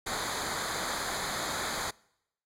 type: noise with comb filter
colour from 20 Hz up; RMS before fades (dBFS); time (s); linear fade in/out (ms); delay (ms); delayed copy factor
pink; -33; 0.06-1.91; 10; 0.36; -0.8
effects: noise-tail reverb RT60 0.8 s tail -25 dB re dry + low-pass 10000 Hz 12 dB/octave